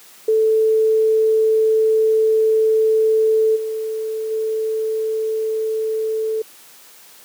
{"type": "tone with level steps", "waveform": "sine", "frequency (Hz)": 439.5, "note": "A4", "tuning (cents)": -2, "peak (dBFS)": [-12, -21, -18], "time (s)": [0.28, 6.42], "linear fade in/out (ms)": 5, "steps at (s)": [3.55, 4.3], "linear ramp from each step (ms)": 20, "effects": ["white hiss -45 dBFS RMS until 7.24 s", "high-pass 200 Hz 12 dB/octave"]}